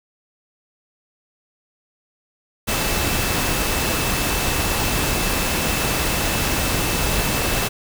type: tone in noise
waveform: sine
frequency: 2637 Hz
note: E7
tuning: in tune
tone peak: -31 dBFS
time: 2.67-7.69 s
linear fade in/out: 20 ms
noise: pink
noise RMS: -21 dBFS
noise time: 2.67-7.69 s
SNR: -13 dB
effects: none